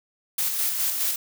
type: noise with tremolo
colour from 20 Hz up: blue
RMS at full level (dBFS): -24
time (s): 0.38-1.16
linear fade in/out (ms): 5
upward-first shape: square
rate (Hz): 4.8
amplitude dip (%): 35
effects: none